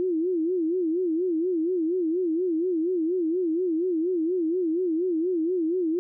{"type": "tone with vibrato", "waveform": "sine", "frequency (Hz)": 342.8, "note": "F4", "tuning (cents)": -32, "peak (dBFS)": -22, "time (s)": [0, 5.99], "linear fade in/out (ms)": 0, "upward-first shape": "sine", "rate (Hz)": 4.2, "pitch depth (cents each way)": 150, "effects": []}